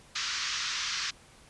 white band-pass noise, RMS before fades -33 dBFS, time 0.15-1.11 s, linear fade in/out 10 ms, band 1100 to 6200 Hz, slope 48 dB/octave, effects pink hiss -56 dBFS RMS until 1.49 s + resampled to 24000 Hz

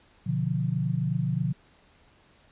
sine chord, B diminished, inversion none, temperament equal, 123.47 / 146.83 / 174.61 Hz, B2 / D3 / F3, 0 / 0 / 0 cents, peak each -29 / -28 / -29 dBFS, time 0.26-1.53 s, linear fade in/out 10 ms, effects pink hiss -60 dBFS RMS until 2.51 s + resampled to 8000 Hz

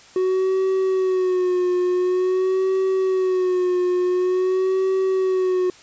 triangle tone with vibrato, 370 Hz, F#4, in tune, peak -15 dBFS, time 0.16-5.7 s, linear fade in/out 2 ms, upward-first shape sine, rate 0.47 Hz, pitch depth 47 cents each way, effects white hiss -47 dBFS RMS until 5.82 s + resampled to 16000 Hz

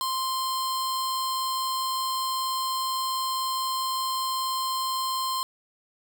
sawtooth tone pair together, 1046.5 / 2093 Hz, C6 / C7, 0 / 0 cents, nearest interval octave, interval 1200 cents, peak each -22 / -29 dBFS, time 0.01-5.43 s, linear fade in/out 0 ms, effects none

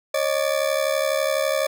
40% pulse ring-modulated tone, 581 Hz, D5, 19 cents flat, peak -16 dBFS, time 0.14-1.67 s, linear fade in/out 5 ms, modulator 36 Hz, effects none

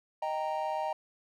triangle chord, Eb major, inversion none, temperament equal with one note detuned, 622.3 / 784 / 929.1 Hz, Eb5 / G5 / Bb5, 0 / 0 / -6 cents, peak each -33 dBFS, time 0.22-0.93 s, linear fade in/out 5 ms, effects none

